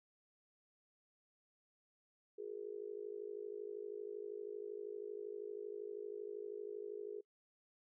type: tone with amplitude modulation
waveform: sine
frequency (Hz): 415.3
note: G#4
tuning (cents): 0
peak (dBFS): -39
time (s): 2.38-7.21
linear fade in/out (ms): 10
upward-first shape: sine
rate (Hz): 52.7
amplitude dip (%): 95
effects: noise-tail reverb RT60 0.1 s tail -25 dB re dry